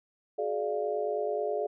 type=tone cluster; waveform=sine; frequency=373.8 / 423.1 / 589 / 693 Hz; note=F#4 / G#4 / D5 / F5; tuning=+18 / +32 / +5 / -14 cents; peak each=-39 / -31 / -33 / -35 dBFS; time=0.38-1.67 s; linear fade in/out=10 ms; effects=none